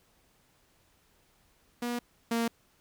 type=tone pair in turn; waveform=sawtooth; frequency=240.7 / 231.5 Hz; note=B3 / A#3; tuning=-44 / -12 cents; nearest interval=minor second; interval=68 cents; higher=first; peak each=-27 / -23 dBFS; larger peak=second; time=1.82-1.99 / 2.31-2.48 s; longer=neither; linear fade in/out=5 ms; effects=pink hiss -67 dBFS RMS until 2.8 s